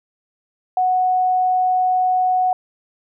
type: tone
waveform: sine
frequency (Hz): 738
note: F#5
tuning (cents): -5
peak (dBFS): -14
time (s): 0.77-2.53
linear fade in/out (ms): 2
effects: none